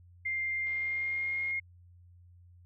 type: tone with pitch glide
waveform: sine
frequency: 2103 to 2140 Hz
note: C7 to C7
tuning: +8 to +38 cents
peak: -30 dBFS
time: 0.25-1.6 s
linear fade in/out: 10 ms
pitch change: +30 cents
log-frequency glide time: 0.59-1.42 s
type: click train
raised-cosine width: 0.3 ms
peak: -39 dBFS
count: 69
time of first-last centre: 0.67-1.51 s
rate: 81 Hz
effects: added 88 Hz sine -54 dBFS peak until 2.65 s